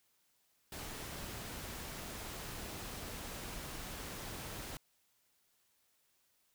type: noise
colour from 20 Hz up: pink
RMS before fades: -45 dBFS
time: 0.72-4.77 s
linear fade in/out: 2 ms
effects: white hiss -75 dBFS RMS until 6.54 s